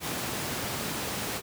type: high-pass noise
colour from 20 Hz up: pink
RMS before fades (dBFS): -33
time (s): 0-1.42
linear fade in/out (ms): 50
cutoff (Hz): 110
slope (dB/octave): 12
effects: none